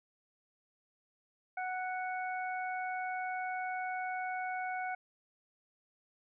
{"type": "harmonic tone", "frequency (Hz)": 740, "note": "F#5", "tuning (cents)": 0, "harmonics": [1, 2, 3], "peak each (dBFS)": [-36, -41, -44], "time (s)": [1.57, 4.95], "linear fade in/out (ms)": 5, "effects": []}